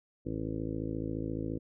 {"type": "harmonic tone", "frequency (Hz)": 54.4, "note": "A1", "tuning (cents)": -19, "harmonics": [1, 2, 3, 4, 5, 6, 7, 8, 9, 10], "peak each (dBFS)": [-43, -40, -41, -48, -38, -39, -48, -46, -44, -52], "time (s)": [0.25, 1.59], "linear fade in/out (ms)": 20, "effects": []}